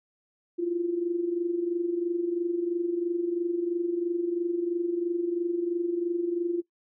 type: tone with amplitude modulation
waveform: sine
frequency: 345.9 Hz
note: F4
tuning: 17 cents flat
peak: -22 dBFS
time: 0.58-6.62 s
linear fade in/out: 20 ms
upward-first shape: sine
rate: 23 Hz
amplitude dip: 65%
effects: noise-tail reverb RT60 0.1 s tail -19 dB re dry